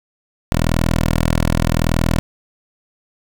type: tone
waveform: 10% pulse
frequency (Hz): 40.84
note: E1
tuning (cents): -15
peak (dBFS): -6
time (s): 0.52-2.19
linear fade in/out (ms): 0
effects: none